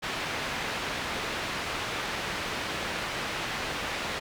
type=low-pass noise; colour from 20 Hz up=white; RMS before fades=-33 dBFS; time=0.02-4.2 s; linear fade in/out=20 ms; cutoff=2700 Hz; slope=12 dB/octave; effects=none